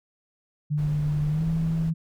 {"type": "tone with pitch glide", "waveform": "sine", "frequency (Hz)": [149, 162.49], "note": ["D3", "E3"], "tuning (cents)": [25, -25], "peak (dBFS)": -22, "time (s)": [0.7, 1.94], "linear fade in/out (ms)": 20, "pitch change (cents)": 150, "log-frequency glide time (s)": [1.29, 1.44]}
{"type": "noise", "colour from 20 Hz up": "brown", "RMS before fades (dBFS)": -36, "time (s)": [0.77, 1.91], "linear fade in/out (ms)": 20}
{"effects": []}